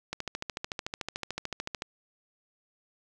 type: click train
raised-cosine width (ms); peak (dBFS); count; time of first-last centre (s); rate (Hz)
0.2; -16; 24; 0.13-1.821; 13.6
effects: none